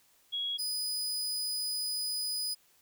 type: tone pair in turn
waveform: sine / sawtooth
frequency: 3322 / 4977 Hz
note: G#7 / D#8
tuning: 0 / 0 cents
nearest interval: perfect fifth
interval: 700 cents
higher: second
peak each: -31 / -29 dBFS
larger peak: second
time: 0.32-0.58 / 0.58-2.55 s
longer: second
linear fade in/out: 20 ms
effects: white hiss -66 dBFS RMS until 2.81 s